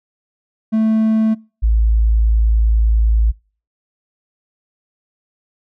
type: tone pair in turn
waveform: triangle / sine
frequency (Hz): 220 / 55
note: A3 / A1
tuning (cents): 0 / 0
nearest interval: 2 octaves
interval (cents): 2400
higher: first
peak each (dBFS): -10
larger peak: neither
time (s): 0.72-1.35 / 1.62-3.32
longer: second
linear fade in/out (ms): 20
effects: noise-tail reverb RT60 0.4 s tail -26 dB re dry